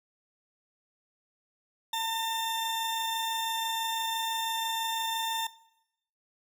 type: tone pair together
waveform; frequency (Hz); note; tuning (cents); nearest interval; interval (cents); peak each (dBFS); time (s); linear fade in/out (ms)
40% pulse; 903 / 3586; A5 / A7; +45 / +32; 2 octaves; 2387; -30 / -32; 1.93-5.47; 5
effects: noise-tail reverb RT60 0.8 s tail -18 dB re dry